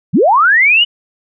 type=linear sweep; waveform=sine; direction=up; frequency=117.6 to 2995 Hz; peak=-6 dBFS; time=0.13-0.85 s; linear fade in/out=20 ms; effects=none